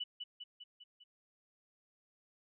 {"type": "tone with echo", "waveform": "sine", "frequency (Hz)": 2960, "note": "F#7", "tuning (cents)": 0, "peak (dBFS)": -36, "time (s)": [0, 0.04], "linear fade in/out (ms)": 10, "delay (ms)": 200, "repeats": 5, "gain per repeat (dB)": -4, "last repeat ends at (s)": 1.04, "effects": []}